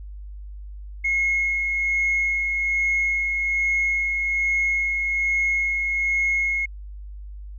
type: tone with tremolo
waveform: sine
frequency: 2165 Hz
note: C#7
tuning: 41 cents flat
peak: -17 dBFS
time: 1.04-6.66 s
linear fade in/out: 10 ms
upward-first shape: sine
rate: 1.2 Hz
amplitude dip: 35%
effects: tanh soft clip ceiling -15 dBFS + added 50 Hz sine -34 dBFS peak until 7.58 s